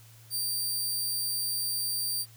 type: tone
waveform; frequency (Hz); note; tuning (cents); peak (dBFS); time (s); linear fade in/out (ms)
15% pulse; 4678; D8; -8; -22; 0.3-2.26; 50
effects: added 113 Hz sine -52 dBFS peak until 2.36 s + white hiss -57 dBFS RMS until 2.36 s